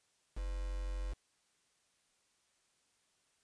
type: tone with quantisation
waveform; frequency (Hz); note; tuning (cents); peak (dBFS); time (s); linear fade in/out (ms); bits
sine; 46.25; F#1; 0; -36; 0.36-1.14; 20; 8
effects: white hiss -75 dBFS RMS until 3.43 s + resampled to 22050 Hz